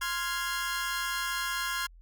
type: chord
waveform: sawtooth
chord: F minor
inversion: second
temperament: equal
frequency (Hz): 1046.5 / 1396.9 / 1661.2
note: C6 / F6 / Ab6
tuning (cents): 0 / 0 / 0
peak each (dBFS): -31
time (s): 0.01-1.87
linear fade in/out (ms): 10
effects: added 42 Hz sine -50 dBFS peak until 2.01 s